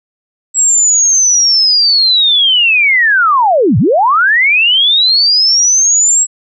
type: linear two-way sweep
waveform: sine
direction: down then up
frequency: 7740 to 93 to 7740 Hz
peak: -6 dBFS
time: 0.54-6.27 s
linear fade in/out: 50 ms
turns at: 3.78 s
effects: none